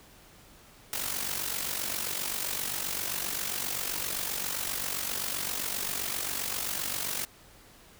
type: noise with amplitude modulation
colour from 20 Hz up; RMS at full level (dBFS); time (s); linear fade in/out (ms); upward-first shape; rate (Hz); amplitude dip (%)
white; -30; 0.93-7.25; 0; sine; 47.6; 65
effects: pink hiss -55 dBFS RMS until 7.99 s